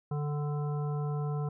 harmonic tone with a mistuned harmonic, 146.83 Hz, D3, in tune, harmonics 1 / 3 / 5 / 7 / 9, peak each -30 / -40 / -44 / -47 / -49 dBFS, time 0.11-1.49 s, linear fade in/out 5 ms, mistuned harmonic 5, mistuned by +18 cents, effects none

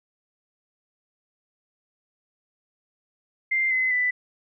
sine tone with pitch steps, 2093 / 2040 / 1989.3 Hz, C7 / C7 / B6, 0 / -44 / +12 cents, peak -20 dBFS, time 3.51-4.11 s, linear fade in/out 10 ms, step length 200 ms, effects none

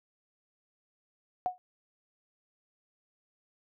sine tone with exponential decay, 730 Hz, F#5, 24 cents flat, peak -23 dBFS, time 1.46-1.58 s, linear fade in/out 0 ms, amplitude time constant 26 ms, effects none

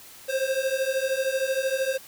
square beating tone pair, 523.3 / 536.3 Hz, C5 / C5, 0 / +43 cents, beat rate 13 Hz, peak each -28 / -27 dBFS, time 0.28-1.98 s, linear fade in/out 20 ms, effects white hiss -47 dBFS RMS until 2.07 s

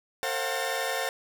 sawtooth tone cluster, 454.8 / 533 / 702 / 753 / 1808 Hz, A#4 / C5 / F5 / F#5 / A6, -43 / +32 / +9 / +30 / +47 cents, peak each -32 / -29 / -31 / -32 / -30 dBFS, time 0.23-1.09 s, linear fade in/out 0 ms, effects none

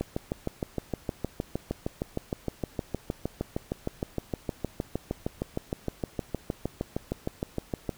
click train, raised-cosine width 2 ms, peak -15 dBFS, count 52, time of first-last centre 0.01-7.893 s, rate 6.47 Hz, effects pink hiss -54 dBFS RMS until 7.97 s

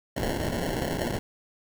white noise with sample-and-hold, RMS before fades -29 dBFS, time 0.16-1.19 s, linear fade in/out 5 ms, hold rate 1225 Hz, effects none

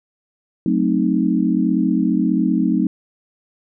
sine chord, F# diminished seventh, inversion none, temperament equal, 185 / 220 / 261.6 / 311.1 Hz, F#3 / A3 / C4 / Eb4, 0 / 0 / 0 / 0 cents, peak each -20 dBFS, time 0.66-2.87 s, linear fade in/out 2 ms, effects none

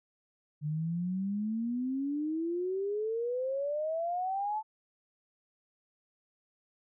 sine exponential sweep, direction up, 146.83 to 880 Hz, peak -30 dBFS, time 0.61-4.63 s, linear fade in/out 50 ms, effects none

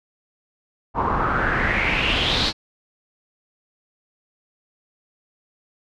pink noise with low-pass filter sweep, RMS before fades -21 dBFS, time 0.94-2.53 s, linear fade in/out 50 ms, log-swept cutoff 930 to 4400 Hz, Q 4.8, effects none

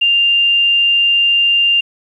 sine tone, 2794 Hz, F7, in tune, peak -9 dBFS, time 0.01-1.81 s, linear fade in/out 10 ms, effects 8-bit

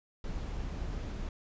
brown noise, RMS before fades -37 dBFS, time 0.24-1.29 s, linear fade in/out 2 ms, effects resampled to 16000 Hz

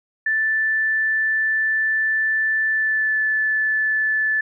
sine tone with pitch glide, 1760 to 1742.8 Hz, A6 to A6, 0 to -17 cents, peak -17 dBFS, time 0.26-4.41 s, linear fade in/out 5 ms, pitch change -17 cents, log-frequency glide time 2.7-3.18 s, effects none

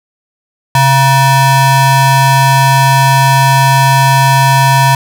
square ring-modulated tone, 410 Hz, G#4, 22 cents flat, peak -3 dBFS, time 0.75-4.95 s, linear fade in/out 2 ms, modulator 544 Hz, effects none

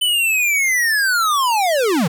square linear sweep, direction down, 3032 to 138.8 Hz, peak -15 dBFS, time 0.01-2.08 s, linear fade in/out 10 ms, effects none

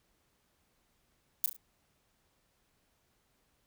violet noise with echo, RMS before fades -28 dBFS, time 1.44-1.46 s, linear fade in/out 0 ms, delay 35 ms, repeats 3, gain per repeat -8 dB, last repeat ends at 1.565 s, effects pink hiss -74 dBFS RMS until 3.66 s

